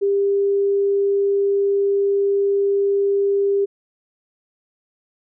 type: tone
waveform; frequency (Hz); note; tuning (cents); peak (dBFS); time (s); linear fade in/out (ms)
sine; 398.8; G4; +30; -15; 0.01-3.66; 20
effects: none